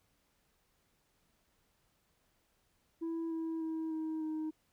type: tone with pitch steps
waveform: sine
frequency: 329.6 / 325.3 / 321 / 316.7 / 312.5 Hz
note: E4 / E4 / E4 / D#4 / D#4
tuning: 0 / -23 / -46 / +31 / +8 cents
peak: -32 dBFS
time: 3.01-4.51 s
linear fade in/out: 20 ms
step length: 300 ms
effects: tanh soft clip ceiling -34 dBFS + pink hiss -75 dBFS RMS until 4.72 s